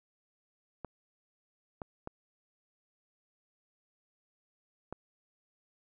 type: clicks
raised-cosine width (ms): 1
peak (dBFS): -25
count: 4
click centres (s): 0.847 / 1.818 / 2.074 / 4.926
effects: none